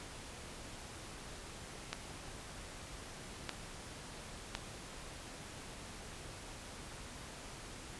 clicks, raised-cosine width 0.2 ms, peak -19 dBFS, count 3, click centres 1.93 / 3.493 / 4.551 s, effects pink hiss -49 dBFS RMS until 7.99 s + resampled to 24000 Hz

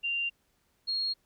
sine tone pair in turn, 2780 / 4279 Hz, F7 / C8, -9 / +38 cents, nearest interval perfect fifth, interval 747 cents, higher second, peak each -28 dBFS, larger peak neither, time 0.03-0.3 / 0.87-1.14 s, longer neither, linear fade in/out 20 ms, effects pink hiss -72 dBFS RMS until 1.25 s

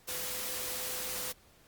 sine tone in noise, 504 Hz, B4, 35 cents sharp, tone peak -47 dBFS, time 0.07-1.33 s, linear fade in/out 20 ms, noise white, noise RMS -37 dBFS, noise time 0.07-1.33 s, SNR -13 dB, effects pink hiss -62 dBFS RMS until 1.67 s + Opus 48 kbps

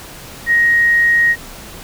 sine tone, 1878 Hz, A#6, 12 cents sharp, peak -9 dBFS, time 0.46-1.36 s, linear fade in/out 50 ms, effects pink hiss -34 dBFS RMS until 1.83 s

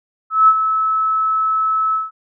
sine tone with ADSR envelope, 1300 Hz, E6, 24 cents flat, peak -5 dBFS, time 0.3-2.11 s, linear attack 180 ms, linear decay 53 ms, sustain -9 dB, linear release 170 ms, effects none

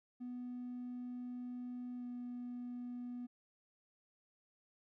triangle tone with pitch glide, 246.9 to 244.8 Hz, B3 to B3, 0 to -15 cents, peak -39 dBFS, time 0.2-3.27 s, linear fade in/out 20 ms, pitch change -15 cents, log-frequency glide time 1.97-2.04 s, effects tanh soft clip ceiling -38 dBFS

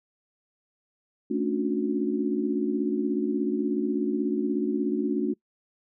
sine chord, D major seventh, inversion second, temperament equal with one note detuned, 220 / 277.2 / 293.7 / 362.2 Hz, A3 / C#4 / D4 / F#4, 0 / 0 / 0 / -37 cents, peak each -29 dBFS, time 1.3-5.34 s, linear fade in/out 10 ms, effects noise-tail reverb RT60 0.1 s tail -23 dB re dry

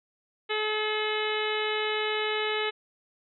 harmonic tone with a mistuned harmonic, 428.3 Hz, A4, 47 cents flat, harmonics 1 / 2 / 3 / 4 / 5 / 6 / 7 / 8 / 9, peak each -30 / -36 / -36 / -36 / -34 / -38 / -35 / -41 / -39 dBFS, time 0.49-2.71 s, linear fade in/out 20 ms, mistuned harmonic 8, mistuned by +24 cents, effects none

